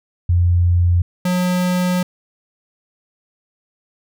sine / square tone pair in turn, 87.6 / 180.54 Hz, F2 / F#3, +6 / -42 cents, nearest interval octave + minor second, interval 1252 cents, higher second, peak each -11 / -16 dBFS, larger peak first, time 0.29-1.02 / 1.25-2.03 s, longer second, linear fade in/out 5 ms, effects none

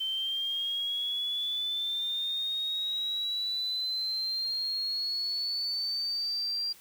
sine linear sweep, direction up, 3092 to 4757 Hz, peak -29 dBFS, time 0-6.73 s, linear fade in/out 10 ms, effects white hiss -55 dBFS RMS until 6.8 s

